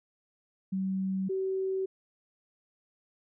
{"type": "tone pair in turn", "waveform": "sine", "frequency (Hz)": [190.6, 381.2], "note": ["G3", "G4"], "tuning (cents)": [-48, -48], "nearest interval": "octave", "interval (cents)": 1200, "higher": "second", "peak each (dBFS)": -28, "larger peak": "neither", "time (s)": [[0.72, 1.29], [1.29, 1.86]], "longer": "neither", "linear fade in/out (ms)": 10, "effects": []}